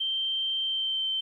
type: tone with pitch glide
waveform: sine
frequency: 3136 to 3104 Hz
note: G7 to G7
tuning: 0 to -18 cents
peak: -26 dBFS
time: 0-1.21 s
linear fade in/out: 10 ms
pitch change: -18 cents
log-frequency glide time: 0.61-1.09 s
effects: 11-bit

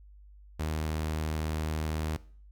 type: tone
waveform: sawtooth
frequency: 78 Hz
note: D#2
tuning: 5 cents sharp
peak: -26 dBFS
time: 0.59-2.17 s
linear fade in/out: 10 ms
effects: noise-tail reverb RT60 0.5 s tail -20 dB re dry + added 50 Hz sine -50 dBFS peak until 2.51 s

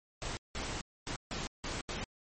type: noise bursts at uneven times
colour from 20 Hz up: pink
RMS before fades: -38 dBFS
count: 6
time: 0.22-0.37 / 0.55-0.81 / 1.07-1.16 / 1.31-1.47 / 1.64-1.81 / 1.89-2.04 s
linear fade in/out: 0 ms
effects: MP3 32 kbps

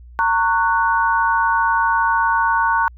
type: chord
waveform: sine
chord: F# major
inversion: first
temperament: equal with one note detuned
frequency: 916.3 / 1108.7 / 1480 Hz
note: A#5 / C#6 / F#6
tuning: -30 / 0 / 0 cents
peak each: -17 / -20 / -19 dBFS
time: 0.19-2.88 s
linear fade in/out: 0 ms
effects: added 60 Hz sine -38 dBFS peak until 2.97 s

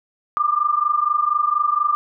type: tone pair together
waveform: sine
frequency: 1184 / 1208.2 Hz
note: D6 / D6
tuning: +14 / +49 cents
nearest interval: unison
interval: 35 cents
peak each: -19 dBFS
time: 0.37-1.95 s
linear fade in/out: 0 ms
effects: none

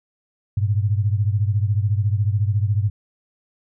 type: beating tone pair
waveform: sine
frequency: 100 / 114 Hz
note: G2 / A#2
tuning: +35 / -38 cents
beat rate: 14 Hz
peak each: -18 / -22 dBFS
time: 0.57-2.9 s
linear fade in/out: 5 ms
effects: none

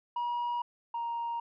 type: tone pair in turn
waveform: sine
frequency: 959 / 936 Hz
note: A#5 / A#5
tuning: +49 / +7 cents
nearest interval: unison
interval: 42 cents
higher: first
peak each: -27 / -30 dBFS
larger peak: first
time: 0.16-0.62 / 0.94-1.4 s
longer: neither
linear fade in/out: 5 ms
effects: tanh soft clip ceiling -29 dBFS

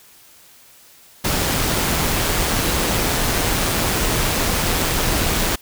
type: noise with amplitude modulation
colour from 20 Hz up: pink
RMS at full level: -18 dBFS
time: 1.24-5.56 s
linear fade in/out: 10 ms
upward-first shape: sine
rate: 169 Hz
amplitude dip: 30%
effects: white hiss -48 dBFS RMS until 5.61 s

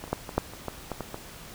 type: clicks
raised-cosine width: 1 ms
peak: -22 / -30 / -11 / -22 / -8 / -27 / -17 / -17 / -18 / -20 dBFS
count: 10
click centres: 0.04 / 0.078 / 0.13 / 0.292 / 0.38 / 0.536 / 0.683 / 0.917 / 1.007 / 1.144 s
effects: pink hiss -45 dBFS RMS until 1.54 s

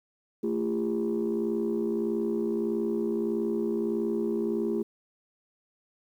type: tone cluster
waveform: sine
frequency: 222.3 / 342.2 / 403.8 Hz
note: A3 / F4 / G#4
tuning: +18 / -35 / -49 cents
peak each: -29 dBFS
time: 0.43-4.83 s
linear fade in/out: 10 ms
effects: tanh soft clip ceiling -20 dBFS + 10-bit

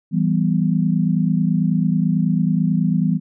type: chord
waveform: sine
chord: E minor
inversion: none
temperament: equal with one note detuned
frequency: 164.81 / 193.97 / 246.9 Hz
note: E3 / G3 / B3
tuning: 0 / -18 / 0 cents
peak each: -18 / -19 / -22 dBFS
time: 0.11-3.2 s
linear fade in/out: 50 ms
effects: none

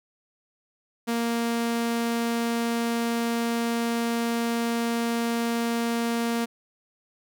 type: tone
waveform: sawtooth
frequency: 233.1 Hz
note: A#3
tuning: in tune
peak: -20 dBFS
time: 1.07-6.46 s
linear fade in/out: 20 ms
effects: none

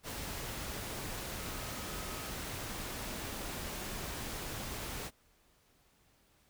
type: tone in noise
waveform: sine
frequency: 1272 Hz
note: D#6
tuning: 38 cents sharp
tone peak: -52 dBFS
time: 1.37-2.35 s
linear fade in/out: 50 ms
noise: pink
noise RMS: -41 dBFS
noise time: 0.03-5.11 s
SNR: -14 dB
effects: pink hiss -69 dBFS RMS until 6.49 s

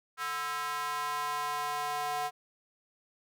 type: tone with high-pass filter sweep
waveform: square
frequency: 146.83 Hz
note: D3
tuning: in tune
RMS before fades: -34 dBFS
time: 0.17-2.31 s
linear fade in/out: 50 ms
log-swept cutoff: 1300 to 790 Hz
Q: 3.4
effects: none

